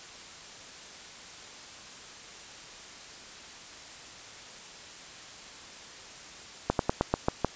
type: slowing click train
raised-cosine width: 1 ms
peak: -9 dBFS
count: 7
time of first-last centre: 6.7-7.447 s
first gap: 92 ms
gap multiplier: 1.12
effects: white hiss -46 dBFS RMS until 7.55 s + resampled to 16000 Hz